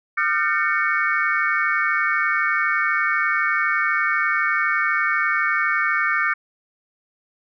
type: tone cluster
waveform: sine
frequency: 1206 / 1389 / 1541 / 1806 / 2228 Hz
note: D6 / F6 / G6 / A6 / C#7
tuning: +46 / -10 / -30 / +45 / +8 cents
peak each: -24 dBFS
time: 0.17-6.34 s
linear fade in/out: 10 ms
effects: tanh soft clip ceiling -6 dBFS